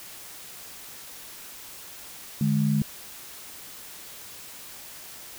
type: tone pair together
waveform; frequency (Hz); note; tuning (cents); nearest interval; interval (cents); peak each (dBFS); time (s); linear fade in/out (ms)
sine; 148.97 / 210.5; D3 / G#3; +25 / +24; tritone; 599; -23; 2.41-2.82; 2
effects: white hiss -43 dBFS RMS until 5.38 s